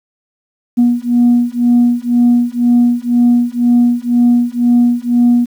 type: beating tone pair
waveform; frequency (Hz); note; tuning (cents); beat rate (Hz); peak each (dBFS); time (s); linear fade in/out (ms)
sine; 240 / 242; B3 / B3; -49 / -35; 2; -10; 0.77-5.46; 20
effects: tanh soft clip ceiling -3 dBFS + 7-bit